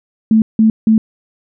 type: tone bursts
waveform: sine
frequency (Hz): 220.2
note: A3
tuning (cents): +2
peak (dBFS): -6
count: 3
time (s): 0.31-0.98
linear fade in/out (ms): 2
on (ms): 110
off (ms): 170
effects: none